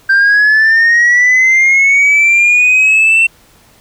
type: linear sweep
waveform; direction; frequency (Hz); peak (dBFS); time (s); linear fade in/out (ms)
sine; up; 1568 to 2701; -3; 0.09-3.27; 10
effects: tanh soft clip ceiling -4 dBFS + pink hiss -46 dBFS RMS until 3.8 s